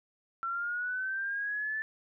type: linear sweep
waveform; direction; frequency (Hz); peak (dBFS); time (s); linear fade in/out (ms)
sine; up; 1347 to 1761; -31; 0.43-1.82; 0
effects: none